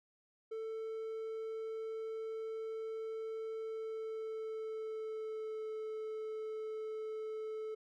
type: tone with pitch glide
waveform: triangle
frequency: 443.8 to 435.7 Hz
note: A4 to A4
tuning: +15 to -17 cents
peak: -37 dBFS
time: 0.51-7.75 s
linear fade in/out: 10 ms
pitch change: -32 cents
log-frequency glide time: 3.58-5.68 s
effects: none